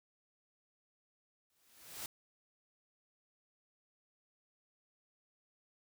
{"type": "noise with exponential growth", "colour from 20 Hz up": "white", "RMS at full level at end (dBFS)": -41, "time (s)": [1.5, 2.06], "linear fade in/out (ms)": 1, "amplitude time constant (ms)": 120, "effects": []}